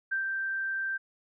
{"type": "tone with ADSR envelope", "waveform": "sine", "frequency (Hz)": 1568, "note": "G6", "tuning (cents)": 0, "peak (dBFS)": -26, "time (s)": [0.11, 0.98], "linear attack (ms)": 15, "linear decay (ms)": 110, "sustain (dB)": -3, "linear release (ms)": 18, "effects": []}